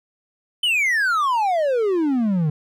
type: exponential sweep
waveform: triangle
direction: down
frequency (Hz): 3086 to 146.3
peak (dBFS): -15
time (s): 0.63-2.5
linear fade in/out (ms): 5
effects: none